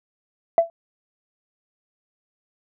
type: tone with exponential decay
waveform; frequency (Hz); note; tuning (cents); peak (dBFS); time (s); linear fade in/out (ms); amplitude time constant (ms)
sine; 670; E5; +28; -7; 0.58-0.7; 1; 26
effects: tanh soft clip ceiling -5 dBFS